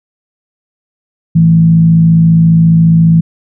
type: tone with frequency modulation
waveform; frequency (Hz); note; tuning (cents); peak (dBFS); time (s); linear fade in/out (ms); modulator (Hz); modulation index
sine; 164.81; E3; 0; -3; 1.35-3.21; 10; 54.7; 0.38
effects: none